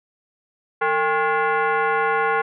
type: tone with frequency modulation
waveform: sine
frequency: 174.61 Hz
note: F3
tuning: in tune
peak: -17 dBFS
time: 0.81-2.42 s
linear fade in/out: 10 ms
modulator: 627 Hz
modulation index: 2.5
effects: none